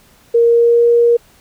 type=tone with pitch glide; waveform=sine; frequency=467.4 to 472 Hz; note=A#4 to A#4; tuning=+5 to +22 cents; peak=-7 dBFS; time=0.34-1.17 s; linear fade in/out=10 ms; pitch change=+17 cents; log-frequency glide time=0.45-0.85 s; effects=pink hiss -49 dBFS RMS until 1.4 s